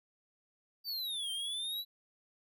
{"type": "exponential two-way sweep", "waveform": "square", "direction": "down then up", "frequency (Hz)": [4683, 3136, 3979], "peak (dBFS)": -36, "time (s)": [0.84, 1.85], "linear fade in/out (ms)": 50, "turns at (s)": 1.31, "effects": []}